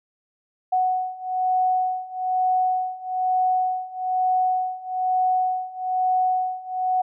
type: beating tone pair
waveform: sine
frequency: 740 / 741.1 Hz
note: F#5 / F#5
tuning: 0 / +3 cents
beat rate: 1.1 Hz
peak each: -24 / -22 dBFS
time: 0.72-7.02 s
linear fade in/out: 10 ms
effects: none